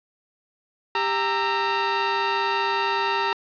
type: tone cluster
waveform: sawtooth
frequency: 395.9 / 925 / 1327 Hz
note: G4 / A#5 / E6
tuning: +17 / -14 / +11 cents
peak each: -24 / -19 / -25 dBFS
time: 0.95-3.33 s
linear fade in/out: 2 ms
effects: resampled to 11025 Hz + 7-bit